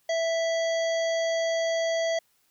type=harmonic tone; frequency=659.3 Hz; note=E5; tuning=in tune; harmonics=1 / 3 / 5 / 7 / 9 / 10; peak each=-24 / -34 / -38 / -41 / -43 / -44 dBFS; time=0.09-2.19 s; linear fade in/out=5 ms; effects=white hiss -68 dBFS RMS until 2.5 s